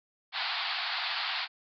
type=band-pass noise; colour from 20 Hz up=white; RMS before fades=-33 dBFS; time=0.32-1.48 s; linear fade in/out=50 ms; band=680 to 4700 Hz; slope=96 dB/octave; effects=none